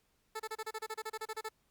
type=tone bursts; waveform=15% pulse; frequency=438.2 Hz; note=A4; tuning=7 cents flat; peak=-31 dBFS; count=15; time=0.35-1.49 s; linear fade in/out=10 ms; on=48 ms; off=30 ms; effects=pink hiss -75 dBFS RMS until 1.7 s + Opus 48 kbps